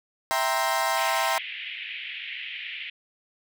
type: chord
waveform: 30% pulse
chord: C dominant seventh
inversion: first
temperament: equal with one note detuned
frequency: 657.4 / 784 / 932.3 / 1046.5 Hz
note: E5 / G5 / Bb5 / C6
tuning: -5 / 0 / 0 / 0 cents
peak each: -26 dBFS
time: 0.31-1.38 s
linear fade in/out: 0 ms
type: band-pass noise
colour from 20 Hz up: pink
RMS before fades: -36 dBFS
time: 0.97-2.9 s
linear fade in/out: 5 ms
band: 2000 to 3200 Hz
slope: 48 dB/octave
effects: none